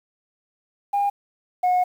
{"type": "tone pair in turn", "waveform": "sine", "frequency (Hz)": [808, 726.2], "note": ["G#5", "F#5"], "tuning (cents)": [-48, -33], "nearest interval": "major second", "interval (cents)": 185, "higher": "first", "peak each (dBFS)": [-17, -14], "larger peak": "second", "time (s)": [[0.93, 1.1], [1.63, 1.84]], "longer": "second", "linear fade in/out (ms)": 10, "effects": ["tanh soft clip ceiling -15 dBFS", "8-bit"]}